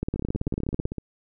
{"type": "two click trains", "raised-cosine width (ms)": 3, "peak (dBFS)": [-13, -18], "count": [16, 14], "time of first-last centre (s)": [[0.03, 0.854], [0.16, 0.983]], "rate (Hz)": [18.2, 15.8], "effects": []}